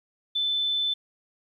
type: tone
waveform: sine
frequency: 3520 Hz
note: A7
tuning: in tune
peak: -23 dBFS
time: 0.35-0.94 s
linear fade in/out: 10 ms
effects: 10-bit